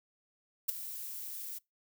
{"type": "noise with ADSR envelope", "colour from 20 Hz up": "violet", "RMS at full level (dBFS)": -28, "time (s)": [0.68, 1.59], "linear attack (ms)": 13, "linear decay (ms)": 10, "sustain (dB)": -14, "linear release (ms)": 17, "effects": ["noise-tail reverb RT60 0.2 s tail -24 dB re dry"]}